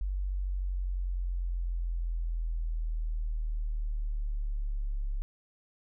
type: exponential sweep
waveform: sine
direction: down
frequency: 47.95 to 34.65 Hz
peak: -29 dBFS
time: 0.01-5.22 s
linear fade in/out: 0 ms
effects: none